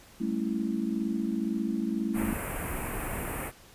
sine chord, A dominant seventh, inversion third, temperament just, 198 / 220 / 275 / 330 Hz, G3 / A3 / C#4 / E4, +18 / 0 / -14 / +2 cents, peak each -34 / -30 / -35 / -34 dBFS, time 0.2-2.34 s, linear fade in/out 10 ms
pink band-stop noise, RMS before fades -34 dBFS, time 2.13-3.52 s, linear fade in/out 50 ms, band 2600 to 8400 Hz, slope 48 dB/octave
effects pink hiss -54 dBFS RMS until 3.74 s + resampled to 32000 Hz

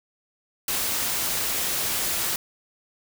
white noise, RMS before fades -26 dBFS, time 0.68-2.36 s, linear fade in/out 2 ms, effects none

